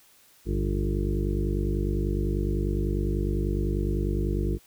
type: harmonic tone with a mistuned harmonic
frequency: 50 Hz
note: G1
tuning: 35 cents sharp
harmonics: 1 / 2 / 3 / 4 / 6 / 7 / 8 / 9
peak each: -26 / -33 / -33 / -34 / -36 / -32 / -39 / -39 dBFS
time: 0.45-4.59 s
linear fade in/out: 50 ms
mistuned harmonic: 1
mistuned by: +120 cents
effects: white hiss -58 dBFS RMS until 4.66 s